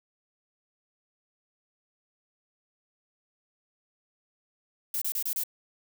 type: noise bursts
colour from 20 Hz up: violet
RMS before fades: -30 dBFS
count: 5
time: 4.94-5.436 s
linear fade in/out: 2 ms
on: 76 ms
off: 29 ms
effects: none